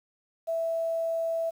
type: tone with quantisation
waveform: sine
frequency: 659.3 Hz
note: E5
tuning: in tune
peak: -26 dBFS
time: 0.47-1.51 s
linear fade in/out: 20 ms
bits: 9
effects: none